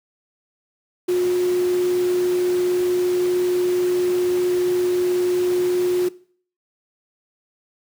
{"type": "tone in noise", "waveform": "sine", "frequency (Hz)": 359.7, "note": "F#4", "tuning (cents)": -49, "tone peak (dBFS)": -16, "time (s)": [1.08, 6.09], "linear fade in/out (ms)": 10, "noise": "pink", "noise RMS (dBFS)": -34, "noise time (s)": [1.08, 6.09], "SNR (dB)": 15, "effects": ["noise-tail reverb RT60 0.5 s tail -20 dB re dry", "high-pass 150 Hz 12 dB/octave"]}